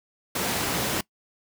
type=high-pass noise; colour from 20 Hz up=pink; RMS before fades=-27 dBFS; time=0.35-1.01 s; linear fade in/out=5 ms; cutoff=120 Hz; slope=12 dB/octave; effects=noise-tail reverb RT60 0.1 s tail -22 dB re dry